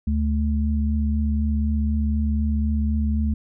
sine tone pair together, 73.76 / 217.3 Hz, D2 / A3, +8 / -21 cents, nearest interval octave + perfect fifth, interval 1871 cents, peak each -20 / -24 dBFS, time 0.07-3.34 s, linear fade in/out 5 ms, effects none

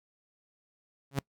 sawtooth tone with exponential growth, 138.2 Hz, C#3, 5 cents flat, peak -21 dBFS, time 1.11-1.19 s, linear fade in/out 2 ms, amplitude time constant 17 ms, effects noise-tail reverb RT60 0.1 s tail -25 dB re dry

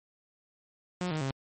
sawtooth tone with pitch steps, 179.9 / 155.71 / 134.77 Hz, F#3 / D#3 / C#3, -48 / +2 / -48 cents, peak -26 dBFS, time 1.01-1.31 s, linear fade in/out 0 ms, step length 100 ms, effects MP3 32 kbps

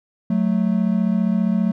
triangle tone pair together, 185 / 220 Hz, F#3 / A3, 0 / 0 cents, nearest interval minor third, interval 300 cents, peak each -17 dBFS, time 0.3-1.72 s, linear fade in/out 5 ms, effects none

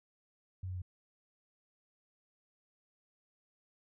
sine tone with pitch steps, 92.9 / 91.78 / 90.67 Hz, F#2 / F#2 / F#2, +7 / -14 / -35 cents, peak -37 dBFS, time 0.63-0.819 s, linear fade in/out 5 ms, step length 63 ms, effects none

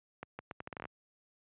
accelerating click train, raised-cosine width 0.5 ms, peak -26 dBFS, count 11, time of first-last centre 0.23-0.854 s, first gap 160 ms, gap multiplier 0.76, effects high-pass 80 Hz 12 dB/octave + resampled to 8000 Hz

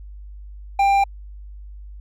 sine tone with hard clipping, 793 Hz, G5, 20 cents sharp, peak -15 dBFS, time 0.79-1.04 s, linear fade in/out 5 ms, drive 6 dB, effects added 50 Hz sine -35 dBFS peak until 2 s

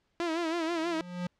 sawtooth tone with vibrato, 332 Hz, E4, 12 cents sharp, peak -25 dBFS, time 0.2-1.01 s, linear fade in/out 0 ms, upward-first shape sine, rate 6.2 Hz, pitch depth 84 cents each way
square tone with exponential growth, 178 Hz, F3, 33 cents sharp, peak -30 dBFS, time 0.67-1.27 s, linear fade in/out 5 ms, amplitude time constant 130 ms
effects pink hiss -75 dBFS RMS until 1.39 s + low-pass 5000 Hz 12 dB/octave

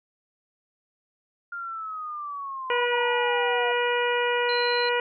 sine linear sweep, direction down, 1407 to 701 Hz, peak -31 dBFS, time 1.52-3.72 s, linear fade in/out 5 ms
harmonic tone, 484 Hz, B4, 35 cents flat, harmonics 1 / 2 / 3 / 4 / 5 / 6, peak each -25 / -28 / -30 / -31 / -32 / -33 dBFS, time 2.7-5 s, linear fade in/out 2 ms
sine tone, 4100 Hz, C8, 36 cents flat, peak -30 dBFS, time 4.49-4.89 s, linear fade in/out 2 ms
effects none

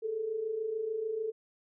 sine tone pair together, 417.1 / 443.9 Hz, G#4 / A4, +7 / +15 cents, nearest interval minor second, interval 108 cents, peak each -39 / -32 dBFS, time 0.02-1.32 s, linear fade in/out 20 ms, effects none

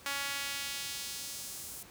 sawtooth tone with high-pass filter sweep, 280 Hz, C#4, 18 cents sharp, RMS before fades -39 dBFS, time 0.06-1.83 s, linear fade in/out 2 ms, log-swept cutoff 1400 to 9500 Hz, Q 0.83, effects pink hiss -54 dBFS RMS until 1.9 s + high-pass 60 Hz 12 dB/octave

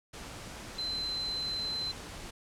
sine tone in noise, 4068 Hz, C8, 50 cents flat, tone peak -32 dBFS, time 0.78-1.92 s, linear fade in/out 10 ms, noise pink, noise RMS -44 dBFS, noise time 0.13-2.31 s, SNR +9 dB, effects low-pass 9000 Hz 12 dB/octave

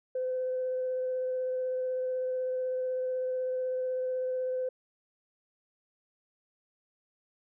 sine tone with vibrato, 511 Hz, C5, 41 cents flat, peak -28 dBFS, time 0.15-4.69 s, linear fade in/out 5 ms, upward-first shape sine, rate 16 Hz, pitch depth 9 cents each way, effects tanh soft clip ceiling -24 dBFS

